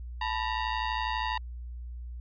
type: ring-modulated tone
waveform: sawtooth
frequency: 932.3 Hz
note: A#5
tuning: in tune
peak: -22 dBFS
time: 0.21-1.38 s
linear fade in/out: 5 ms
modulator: 56.1 Hz
effects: added 60 Hz sine -37 dBFS peak until 2.2 s + resampled to 11025 Hz